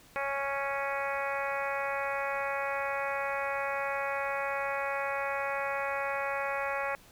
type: harmonic tone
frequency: 277.2 Hz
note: C#4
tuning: in tune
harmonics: 2 / 3 / 4 / 5 / 6 / 7 / 8 / 9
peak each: -35 / -37 / -38 / -39 / -40 / -40 / -41 / -42 dBFS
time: 0.16-6.95 s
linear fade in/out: 0 ms
effects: pink hiss -57 dBFS RMS until 7.11 s